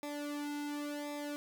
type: tone with flanger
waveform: sawtooth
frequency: 292.2 Hz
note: D4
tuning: 9 cents flat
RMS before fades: -40 dBFS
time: 0.03-1.36 s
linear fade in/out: 0 ms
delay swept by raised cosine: 0.67 to 1.77 ms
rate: 0.92 Hz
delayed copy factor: -0.8
effects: none